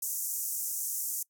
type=band-pass noise; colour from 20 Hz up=white; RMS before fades=-34 dBFS; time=0.02-1.23 s; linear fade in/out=5 ms; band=6100 to 16000 Hz; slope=48 dB/octave; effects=noise-tail reverb RT60 0.1 s tail -23 dB re dry